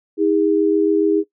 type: tone pair together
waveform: sine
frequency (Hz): 318.8 / 405.9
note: D#4 / G#4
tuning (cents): +42 / -40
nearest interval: major third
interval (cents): 418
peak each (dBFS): -16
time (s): 0.17-1.24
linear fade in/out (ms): 50
effects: noise-tail reverb RT60 0.1 s tail -18 dB re dry